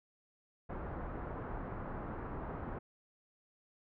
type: low-pass noise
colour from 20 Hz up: pink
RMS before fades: -42 dBFS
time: 0.69-2.79 s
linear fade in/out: 10 ms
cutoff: 1400 Hz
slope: 24 dB/octave
effects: none